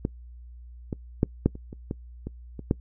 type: clicks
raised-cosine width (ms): 3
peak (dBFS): -12 / -16 / -7 / -6 / -27 / -25 / -16 / -20 / -23 / -8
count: 10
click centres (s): 0.051 / 0.928 / 1.231 / 1.46 / 1.554 / 1.729 / 1.911 / 2.27 / 2.593 / 2.711
effects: noise-tail reverb RT60 0.1 s tail -23 dB re dry + added 60 Hz sine -42 dBFS peak until 2.8 s